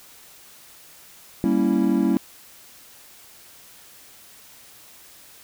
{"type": "chord", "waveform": "triangle", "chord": "G diminished seventh", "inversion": "none", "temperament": "equal", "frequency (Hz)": [196, 233.1, 277.2, 329.6], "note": ["G3", "Bb3", "Db4", "Fb4"], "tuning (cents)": [0, 0, 0, 0], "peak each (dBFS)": -21, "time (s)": [1.44, 2.17], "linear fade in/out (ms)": 0, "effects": ["white hiss -48 dBFS RMS until 5.43 s"]}